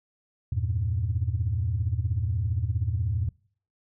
sine chord, E diminished, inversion none, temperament equal with one note detuned, 82.41 / 98 / 114.94 Hz, E2 / G2 / Bb2, 0 / 0 / -24 cents, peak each -28 dBFS, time 0.52-3.29 s, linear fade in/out 5 ms, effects noise-tail reverb RT60 0.5 s tail -25 dB re dry + tanh soft clip ceiling -16 dBFS

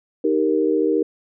sine chord, Eb major, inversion none, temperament equal, 311.1 / 392 / 466.2 Hz, Eb4 / G4 / Bb4, 0 / 0 / 0 cents, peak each -20 / -21 / -20 dBFS, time 0.24-1.03 s, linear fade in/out 5 ms, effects none

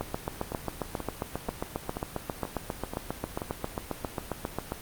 two click trains, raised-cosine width 1 ms, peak -19 / -15 dBFS, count 7 / 36, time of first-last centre 0.52-3.419 / 0.01-4.721 s, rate 2.07 / 7.43 Hz, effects pink hiss -43 dBFS RMS until 4.81 s + Opus 32 kbps

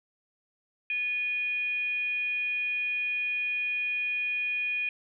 sine tone with frequency modulation, 2460 Hz, D#7, 20 cents flat, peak -27 dBFS, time 0.9-4.89 s, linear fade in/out 2 ms, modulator 730 Hz, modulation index 0.23, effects none

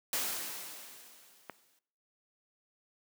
white noise with exponential decay, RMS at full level -32 dBFS, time 0.13-1.79 s, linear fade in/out 1 ms, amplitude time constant 360 ms
click, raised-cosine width 0.5 ms, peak -25 dBFS, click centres 1.497 s
effects noise-tail reverb RT60 0.7 s tail -21 dB re dry + high-pass 200 Hz 12 dB/octave

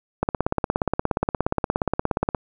click train, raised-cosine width 1 ms, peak -6 dBFS, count 37, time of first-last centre 0.23-2.348 s, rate 17 Hz, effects none

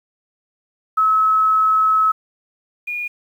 sine tone pair in turn, 1291 / 2437 Hz, E6 / D#7, -37 / -37 cents, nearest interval major seventh, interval 1100 cents, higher second, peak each -12 / -22 dBFS, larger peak first, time 0.97-2.12 / 2.87-3.08 s, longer first, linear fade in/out 10 ms, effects 8-bit

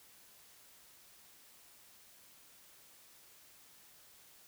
silence, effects white hiss -61 dBFS RMS until 4.47 s

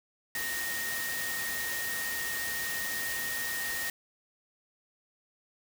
sine tone in noise, 1856 Hz, A#6, 8 cents flat, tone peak -34 dBFS, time 0.35-3.9 s, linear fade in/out 2 ms, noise white, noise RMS -36 dBFS, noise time 0.35-3.9 s, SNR -1 dB, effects none

